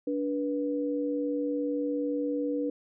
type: tone pair together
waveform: sine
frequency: 289.6 / 487 Hz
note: D4 / B4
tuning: -24 / -24 cents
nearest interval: major sixth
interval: 900 cents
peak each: -29 / -31 dBFS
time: 0.07-2.7 s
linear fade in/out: 5 ms
effects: none